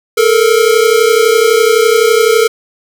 square tone pair together, 434.3 / 466.2 Hz, A4 / A#4, -23 / 0 cents, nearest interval minor second, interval 123 cents, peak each -10 dBFS, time 0.17-2.48 s, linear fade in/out 10 ms, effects none

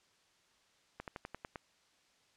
slowing click train, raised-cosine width 0.5 ms, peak -27 dBFS, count 7, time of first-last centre 1-1.558 s, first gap 78 ms, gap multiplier 1.07, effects white hiss -70 dBFS RMS until 2.36 s + low-pass 6000 Hz 12 dB/octave

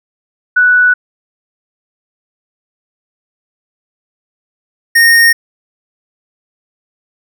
sine / square tone pair in turn, 1480 / 1849.7 Hz, F#6 / A#6, 0 / -14 cents, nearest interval major third, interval 386 cents, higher second, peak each -5 dBFS, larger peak neither, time 0.56-0.94 / 4.95-5.33 s, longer neither, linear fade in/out 10 ms, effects none

